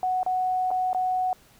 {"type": "tone with dropouts", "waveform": "sine", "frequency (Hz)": 740, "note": "F#5", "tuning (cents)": 0, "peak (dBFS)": -22, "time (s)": [0.03, 1.33], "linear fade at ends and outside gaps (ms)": 1, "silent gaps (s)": [[0.231, 0.263], [0.706, 0.713], [0.931, 0.947]], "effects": ["pink hiss -56 dBFS RMS until 1.59 s"]}